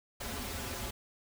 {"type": "noise with comb filter", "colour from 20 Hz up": "pink", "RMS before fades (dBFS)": -39, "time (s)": [0.2, 0.91], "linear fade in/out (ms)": 10, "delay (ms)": 6.4, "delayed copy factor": -1, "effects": []}